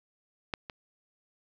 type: clicks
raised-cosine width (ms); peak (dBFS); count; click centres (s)
0.3; -15 / -24; 2; 0.538 / 0.698
effects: 9-bit